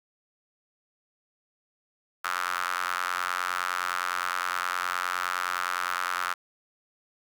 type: tone with high-pass filter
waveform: sawtooth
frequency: 89.7 Hz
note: F2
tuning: 47 cents sharp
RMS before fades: -30 dBFS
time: 2.24-6.34 s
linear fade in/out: 10 ms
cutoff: 1300 Hz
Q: 4.7
effects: none